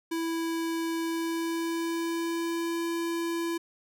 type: tone with pitch glide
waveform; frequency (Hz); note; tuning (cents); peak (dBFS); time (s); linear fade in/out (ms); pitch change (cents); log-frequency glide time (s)
square; 330 to 336.4; E4 to E4; +2 to +35; -29; 0.11-3.58; 10; +33; 1.02-2.86
effects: none